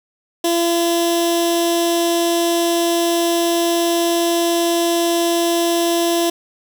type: tone with notch filter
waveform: 15% pulse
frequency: 339.8 Hz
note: F4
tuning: 47 cents flat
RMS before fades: -17 dBFS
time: 0.44-6.3 s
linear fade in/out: 5 ms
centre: 1300 Hz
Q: 0.72
effects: none